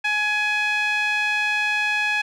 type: tone with band-pass filter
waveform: sawtooth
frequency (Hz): 840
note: G#5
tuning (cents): +19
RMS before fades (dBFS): -22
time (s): 0.04-2.22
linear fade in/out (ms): 10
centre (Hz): 2200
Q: 4.4
effects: none